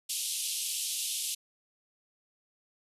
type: band-pass noise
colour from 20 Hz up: white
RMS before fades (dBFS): -34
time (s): 0.09-1.35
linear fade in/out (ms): 10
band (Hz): 2700 to 12000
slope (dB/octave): 48
effects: resampled to 32000 Hz